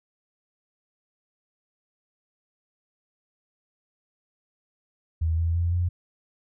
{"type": "tone with pitch steps", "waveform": "sine", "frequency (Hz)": [81, 83.28, 85.62, 88.03], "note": ["E2", "E2", "F2", "F2"], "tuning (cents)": [-30, 18, -34, 14], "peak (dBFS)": -21, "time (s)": [5.21, 5.89], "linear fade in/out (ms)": 10, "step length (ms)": 170, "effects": []}